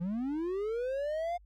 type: linear sweep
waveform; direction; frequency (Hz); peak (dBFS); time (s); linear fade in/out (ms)
triangle; up; 164.7 to 713; -29; 0-1.38; 20
effects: added 50 Hz sine -55 dBFS peak until 1.45 s